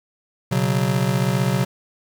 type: chord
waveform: square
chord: B suspended second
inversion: none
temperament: just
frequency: 123.47 / 138.9 / 185.21 Hz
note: B2 / C#3 / F#3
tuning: 0 / +4 / +2 cents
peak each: -23 dBFS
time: 0.51-1.65 s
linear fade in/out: 10 ms
effects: 8-bit